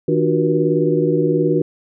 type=tone cluster; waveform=sine; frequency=158.3 / 298.3 / 357.7 / 376.5 / 479.6 Hz; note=D#3 / D4 / F4 / F#4 / A#4; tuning=+30 / +27 / +41 / +30 / +49 cents; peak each=-20 dBFS; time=0.08-1.62 s; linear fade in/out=5 ms; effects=none